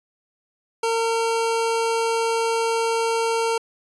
25% pulse tone, 456.4 Hz, A#4, 37 cents flat, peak -16 dBFS, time 0.83-3.58 s, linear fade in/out 5 ms, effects resampled to 24000 Hz

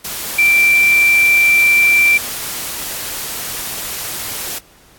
sine tone in noise, 2349 Hz, D7, in tune, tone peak -8 dBFS, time 0.38-2.18 s, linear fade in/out 10 ms, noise white, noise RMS -24 dBFS, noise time 0.04-4.59 s, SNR +13 dB, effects pink hiss -47 dBFS RMS until 4.98 s + AAC 64 kbps

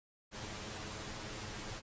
pink noise with comb filter, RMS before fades -44 dBFS, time 0.31-1.82 s, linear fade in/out 50 ms, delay 9.4 ms, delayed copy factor +0.55, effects resampled to 16000 Hz

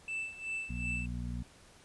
triangle tone with tremolo, 2647 Hz, E7, 7 cents sharp, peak -32 dBFS, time 0.08-1.06 s, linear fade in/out 2 ms, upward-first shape sine, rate 2.7 Hz, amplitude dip 80%
harmonic tone, 60.1 Hz, B1, 46 cents flat, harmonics 1 / 2 / 3 / 4, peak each -38 / -41 / -43 / -44 dBFS, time 0.69-1.43 s, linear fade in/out 10 ms
effects pink hiss -59 dBFS RMS until 1.84 s + resampled to 24000 Hz

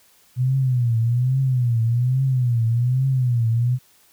sine tone with vibrato, 123.47 Hz, B2, in tune, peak -16 dBFS, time 0.36-3.79 s, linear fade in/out 50 ms, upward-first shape triangle, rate 1.2 Hz, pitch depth 160 cents each way, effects white hiss -56 dBFS RMS until 4.12 s

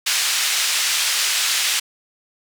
pink band-pass noise, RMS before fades -20 dBFS, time 0.06-1.8 s, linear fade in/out 10 ms, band 2400 to 9000 Hz, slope 12 dB/octave, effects none

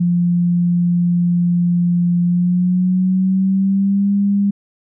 sine tone with pitch glide, 174.61 to 200.6 Hz, F3 to G3, 0 to +40 cents, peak -12 dBFS, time 0-4.51 s, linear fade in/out 10 ms, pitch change +240 cents, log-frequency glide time 2.23-4.11 s, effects none

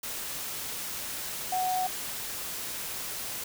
sine tone in noise, 740 Hz, F#5, in tune, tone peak -26 dBFS, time 1.52-1.87 s, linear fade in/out 5 ms, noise white, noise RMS -36 dBFS, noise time 0.03-3.44 s, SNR +7 dB, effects none

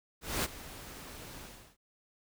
pink noise with ADSR envelope, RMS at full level -30 dBFS, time 0.21-1.77 s, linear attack 230 ms, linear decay 26 ms, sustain -17 dB, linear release 380 ms, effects none

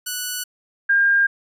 5% pulse / sine tone pair in turn, 1480 / 1607.8 Hz, F#6 / G6, 0 / +43 cents, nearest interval minor second, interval 143 cents, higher second, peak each -13 dBFS, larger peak neither, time 0.06-0.44 / 0.89-1.27 s, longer neither, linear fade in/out 10 ms, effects resampled to 32000 Hz

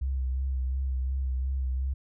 sine tone with vibrato, 65.41 Hz, C2, in tune, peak -26 dBFS, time 0.01-1.94 s, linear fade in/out 10 ms, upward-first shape sine, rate 2.8 Hz, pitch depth 37 cents each way, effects none

